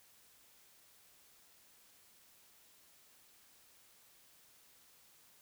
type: silence
effects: white hiss -65 dBFS RMS until 5.41 s